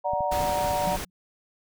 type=chord; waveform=sine; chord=D augmented; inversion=none; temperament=equal with one note detuned; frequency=587.3 / 740 / 937.7 Hz; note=D5 / F#5 / A#5; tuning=0 / 0 / +10 cents; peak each=-28 dBFS; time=0.04-0.97 s; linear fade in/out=20 ms
type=clicks; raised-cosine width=5 ms; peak=-26 dBFS; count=8; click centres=0.135 / 0.207 / 0.326 / 0.404 / 0.436 / 0.495 / 0.647 / 0.71 s
type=noise; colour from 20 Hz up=pink; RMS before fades=-33 dBFS; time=0.31-1.05 s; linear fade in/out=10 ms
type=tone with exponential decay; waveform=sine; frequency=179.9 Hz; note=F#3; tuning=48 cents flat; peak=-26 dBFS; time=0.87-1.1 s; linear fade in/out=2 ms; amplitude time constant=49 ms
effects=none